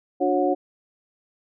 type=tone cluster; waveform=sine; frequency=293.7 / 363.3 / 549 / 729 Hz; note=D4 / F#4 / C#5 / F#5; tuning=0 / -32 / -17 / -26 cents; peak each=-24 dBFS; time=0.2-0.55 s; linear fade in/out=20 ms; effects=none